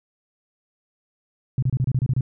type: tone bursts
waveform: sine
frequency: 128.7 Hz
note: C3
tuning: 28 cents flat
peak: -17 dBFS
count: 9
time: 1.58-2.209 s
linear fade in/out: 2 ms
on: 45 ms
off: 28 ms
effects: none